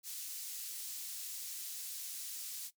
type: high-pass noise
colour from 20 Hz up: pink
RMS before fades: -44 dBFS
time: 0.03-2.71 s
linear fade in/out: 50 ms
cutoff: 5900 Hz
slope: 12 dB/octave
effects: noise-tail reverb RT60 0.1 s tail -17 dB re dry